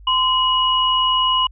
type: tone pair together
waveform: sine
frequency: 1028.8 / 2910 Hz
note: C6 / F#7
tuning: -30 / -29 cents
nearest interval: octave + tritone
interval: 1801 cents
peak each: -17 dBFS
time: 0.07-1.47 s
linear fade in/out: 5 ms
effects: added 50 Hz sine -39 dBFS peak until 1.51 s